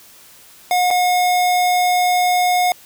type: tone with dropouts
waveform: square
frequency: 722 Hz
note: F#5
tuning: 43 cents flat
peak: -14 dBFS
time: 0.71-2.72 s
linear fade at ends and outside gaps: 1 ms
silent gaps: 0.905-0.91 s
effects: white hiss -45 dBFS RMS until 2.85 s